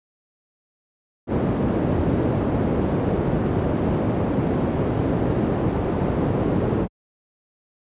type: low-pass noise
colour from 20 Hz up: white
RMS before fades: -21 dBFS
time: 1.27-6.88 s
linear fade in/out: 50 ms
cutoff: 350 Hz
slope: 12 dB/octave
effects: high-pass 60 Hz 12 dB/octave + resampled to 8000 Hz